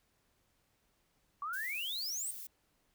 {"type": "exponential sweep", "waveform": "sine", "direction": "up", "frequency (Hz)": [1117, 8870], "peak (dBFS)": -36, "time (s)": [1.42, 2.31], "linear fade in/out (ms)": 2}
{"type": "noise", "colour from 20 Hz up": "violet", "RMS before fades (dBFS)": -46, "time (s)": [1.53, 2.47], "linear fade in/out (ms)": 5}
{"effects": ["pink hiss -75 dBFS RMS until 2.94 s"]}